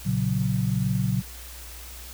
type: chord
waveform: sine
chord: F# major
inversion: first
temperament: equal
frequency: 116.54 / 138.59 / 185 Hz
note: A#2 / C#3 / F#3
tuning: 0 / 0 / 0 cents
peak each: -26 dBFS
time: 0.05-1.22 s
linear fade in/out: 20 ms
effects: added 60 Hz sine -41 dBFS peak until 2.13 s + white hiss -43 dBFS RMS until 2.13 s